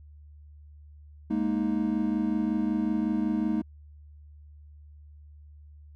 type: chord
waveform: triangle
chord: Ab suspended second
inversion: none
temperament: equal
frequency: 207.7 / 233.1 / 311.1 Hz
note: Ab3 / Bb3 / Eb4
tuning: 0 / 0 / 0 cents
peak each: -27 dBFS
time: 1.3-3.62 s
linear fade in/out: 10 ms
effects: added 74 Hz sine -47 dBFS peak until 5.95 s